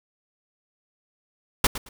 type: noise with echo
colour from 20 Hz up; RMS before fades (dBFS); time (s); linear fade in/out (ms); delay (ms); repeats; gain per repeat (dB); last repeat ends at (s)
pink; -17; 1.64-1.67; 5; 110; 2; -14; 1.89
effects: none